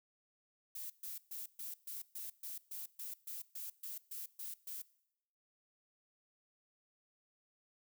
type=noise bursts; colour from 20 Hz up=violet; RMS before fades=-45 dBFS; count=15; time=0.75-4.82 s; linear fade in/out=5 ms; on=150 ms; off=130 ms; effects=noise-tail reverb RT60 0.8 s tail -21 dB re dry